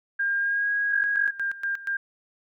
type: tone with pitch glide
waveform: sine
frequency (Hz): 1607 to 1646.5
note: G6 to G#6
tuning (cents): +43 to -15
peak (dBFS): -22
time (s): 0.19-1.31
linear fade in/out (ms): 10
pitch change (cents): +42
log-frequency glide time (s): 0.38-0.7
type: tone with tremolo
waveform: sine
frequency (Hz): 1600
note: G6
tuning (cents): +35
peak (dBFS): -24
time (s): 0.92-1.97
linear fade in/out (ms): 5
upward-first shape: square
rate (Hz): 4.2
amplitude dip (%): 80
effects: none